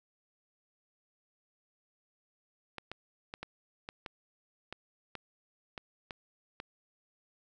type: clicks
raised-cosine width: 0.3 ms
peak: -24 dBFS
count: 11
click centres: 2.783 / 2.916 / 3.339 / 3.43 / 3.889 / 4.062 / 4.726 / 5.153 / 5.778 / 6.108 / 6.601 s
effects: none